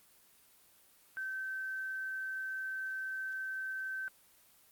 sine tone, 1544 Hz, G6, 27 cents flat, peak -36 dBFS, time 1.17-4.08 s, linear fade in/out 0 ms, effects white hiss -64 dBFS RMS until 4.71 s + Opus 24 kbps

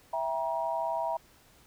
sine chord, E diminished, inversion none, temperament just, 659.3 / 791.1 / 949.3 Hz, E5 / G5 / Bb5, 0 / +16 / +31 cents, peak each -32 / -36 / -32 dBFS, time 0.13-1.17 s, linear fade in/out 5 ms, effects pink hiss -60 dBFS RMS until 1.66 s

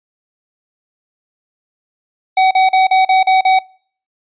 square tone bursts, 756 Hz, F#5, 37 cents sharp, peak -9 dBFS, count 7, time 2.37-3.59 s, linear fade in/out 5 ms, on 140 ms, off 40 ms, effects noise-tail reverb RT60 0.5 s tail -24 dB re dry + resampled to 8000 Hz

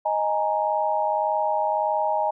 sine chord, D# suspended fourth, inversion none, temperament equal, 622.3 / 830.6 / 932.3 Hz, D#5 / G#5 / A#5, 0 / 0 / 0 cents, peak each -25 / -24 / -26 dBFS, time 0.05-2.31 s, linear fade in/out 10 ms, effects none

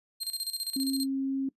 sawtooth tone with tremolo, 4186 Hz, C8, in tune, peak -27 dBFS, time 0.2-1.06 s, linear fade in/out 20 ms, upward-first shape square, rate 15 Hz, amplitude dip 75%
sine tone, 269.6 Hz, C#4, 48 cents flat, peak -27 dBFS, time 0.76-1.49 s, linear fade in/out 5 ms
effects noise-tail reverb RT60 0.1 s tail -20 dB re dry + resampled to 32000 Hz

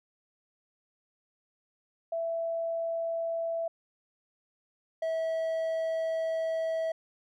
sine / triangle tone pair in turn, 664 / 649.2 Hz, E5 / E5, +12 / -27 cents, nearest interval unison, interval 39 cents, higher first, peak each -29 / -26 dBFS, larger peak second, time 2.12-3.68 / 5.02-6.92 s, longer second, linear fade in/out 5 ms, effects none

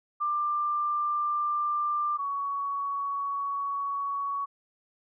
sine tone pair in turn, 1188 / 1121.3 Hz, D6 / C#6, +20 / +20 cents, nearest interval minor second, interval 100 cents, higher first, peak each -25 / -28 dBFS, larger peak first, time 0.2-2.18 / 2.18-4.46 s, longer second, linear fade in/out 20 ms, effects none

